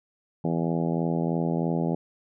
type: harmonic tone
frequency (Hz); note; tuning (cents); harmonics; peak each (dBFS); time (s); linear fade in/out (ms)
83.1; E2; +15; 2 / 3 / 4 / 5 / 6 / 7 / 8 / 9 / 10; -26 / -30 / -32 / -34 / -36 / -37 / -38 / -39 / -40; 0.44-1.95; 5
effects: none